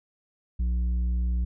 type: tone with tanh clipping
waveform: sine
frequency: 60.2 Hz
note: B1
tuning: 44 cents flat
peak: -24 dBFS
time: 0.59-1.45 s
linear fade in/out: 10 ms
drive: 6 dB
effects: none